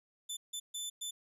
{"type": "tone bursts at uneven times", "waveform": "20% pulse", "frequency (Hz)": 3520, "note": "A7", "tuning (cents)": 0, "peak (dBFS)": -32, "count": 4, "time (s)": [[0.29, 0.37], [0.53, 0.6], [0.74, 0.9], [1.01, 1.11]], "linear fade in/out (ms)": 10, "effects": []}